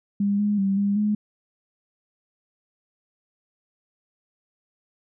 sine tone with pitch steps, 201.5 / 206.9 / 195.3 / 201.3 / 209.8 Hz, G3 / G#3 / G3 / G3 / G#3, +48 / -6 / -6 / +46 / +18 cents, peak -19 dBFS, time 0.2-1.15 s, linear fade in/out 5 ms, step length 190 ms, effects none

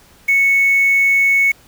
sine tone with quantisation, 2210 Hz, C#7, 6 cents flat, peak -10 dBFS, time 0.28-1.52 s, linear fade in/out 10 ms, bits 5, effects pink hiss -48 dBFS RMS until 1.67 s

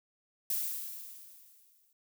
violet noise with exponential decay, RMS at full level -31 dBFS, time 0.5-1.93 s, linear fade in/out 2 ms, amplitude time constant 310 ms, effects none

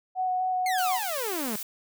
sine tone with vibrato, 740 Hz, F#5, in tune, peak -24 dBFS, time 0.15-1 s, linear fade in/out 50 ms, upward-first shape square, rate 4 Hz, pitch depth 9 cents each way
sawtooth exponential sweep, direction down, 2207 to 200.2 Hz, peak -26 dBFS, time 0.66-1.56 s, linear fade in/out 2 ms
blue noise, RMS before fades -35 dBFS, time 0.78-1.63 s, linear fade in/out 2 ms
effects none

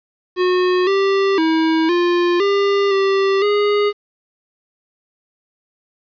square tone with pitch steps, 363.9 / 391.7 / 321.6 / 350 / 400 / 390.4 / 412.4 Hz, F#4 / G4 / E4 / F4 / G4 / G4 / G#4, -29 / -1 / -43 / +4 / +35 / -7 / -12 cents, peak -14 dBFS, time 0.36-3.93 s, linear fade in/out 50 ms, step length 510 ms, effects resampled to 11025 Hz + 8-bit

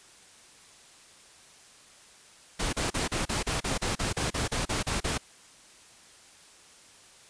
pink noise bursts, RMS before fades -29 dBFS, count 15, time 2.59-5.18 s, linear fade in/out 10 ms, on 140 ms, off 35 ms, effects white hiss -54 dBFS RMS until 7.29 s + resampled to 22050 Hz

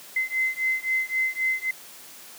sine beating tone pair, 2057 / 2060.8 Hz, C7 / C7, -30 / -27 cents, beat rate 3.8 Hz, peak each -26 dBFS, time 0.16-1.71 s, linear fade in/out 5 ms, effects white hiss -45 dBFS RMS until 2.38 s + high-pass 150 Hz 12 dB/octave

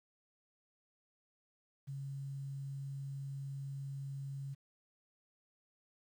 sine tone, 137.7 Hz, C#3, 11 cents flat, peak -40 dBFS, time 1.87-4.55 s, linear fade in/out 20 ms, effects 11-bit

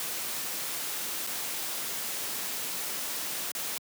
white noise with dropouts, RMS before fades -34 dBFS, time 0-3.78 s, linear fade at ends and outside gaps 1 ms, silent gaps 1.267-1.272 / 3.517-3.55 s, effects high-pass 150 Hz 12 dB/octave

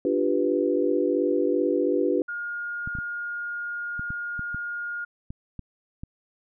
sine chord, G dominant seventh, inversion second, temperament equal, 293.7 / 349.2 / 392 / 493.9 Hz, D4 / F4 / G4 / B4, 0 / 0 / 0 / 0 cents, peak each -26 dBFS, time 0.05-2.22 s, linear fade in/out 2 ms
sine tone, 1423 Hz, F6, 32 cents sharp, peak -29 dBFS, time 2.28-5.05 s, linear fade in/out 10 ms
clicks, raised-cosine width 5 ms, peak -23 dBFS, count 10, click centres 2.875 / 2.952 / 2.987 / 3.995 / 4.105 / 4.394 / 4.546 / 5.305 / 5.593 / 6.035 s
effects none

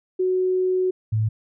sine tone pair in turn, 370 / 109.12 Hz, F#4 / A2, 0 / -14 cents, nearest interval octave + major sixth, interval 2114 cents, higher first, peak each -18 dBFS, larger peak neither, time 0.19-0.91 / 1.12-1.29 s, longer first, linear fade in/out 10 ms, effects none

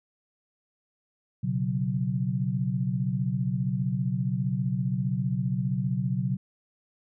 sine chord, B suspended second, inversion none, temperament equal, 123.47 / 138.59 / 185 Hz, B2 / C#3 / F#3, 0 / 0 / 0 cents, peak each -29 dBFS, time 1.43-6.37 s, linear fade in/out 10 ms, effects none

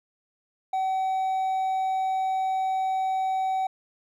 triangle tone with hard clipping, 760 Hz, F#5, 46 cents sharp, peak -24 dBFS, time 0.73-3.67 s, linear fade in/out 5 ms, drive 5 dB, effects none

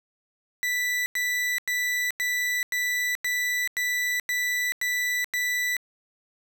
40% pulse tone bursts, 1975.5 Hz, B6, in tune, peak -23 dBFS, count 10, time 0.63-5.767 s, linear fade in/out 0 ms, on 430 ms, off 93 ms, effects none

